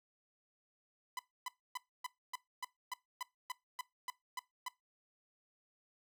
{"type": "tone bursts", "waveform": "sawtooth", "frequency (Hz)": 1003, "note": "B5", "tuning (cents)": 26, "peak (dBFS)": -35, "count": 13, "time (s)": [1.17, 4.683], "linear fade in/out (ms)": 2, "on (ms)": 21, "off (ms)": 270, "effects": ["noise-tail reverb RT60 0.2 s tail -20 dB re dry"]}